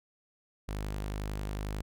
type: tone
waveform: sawtooth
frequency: 51.1 Hz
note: G#1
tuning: 27 cents flat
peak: -30 dBFS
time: 0.68-1.82 s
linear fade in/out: 10 ms
effects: none